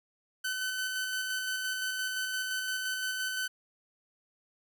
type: tone with tremolo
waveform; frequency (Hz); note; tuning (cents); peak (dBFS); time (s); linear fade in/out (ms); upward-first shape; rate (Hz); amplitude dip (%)
sawtooth; 1517; F#6; +43; -27; 0.44-3.48; 10; square; 5.8; 25
effects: none